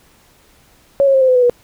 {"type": "tone with pitch steps", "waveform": "sine", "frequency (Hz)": [556, 543.6, 531.5, 519.7, 508.1, 496.8, 485.7], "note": ["C#5", "C#5", "C5", "C5", "B4", "B4", "B4"], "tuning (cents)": [5, -34, 27, -12, 49, 10, -29], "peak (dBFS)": -8, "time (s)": [1, 1.497], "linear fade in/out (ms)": 0, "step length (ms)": 71, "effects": ["pink hiss -51 dBFS RMS until 1.63 s"]}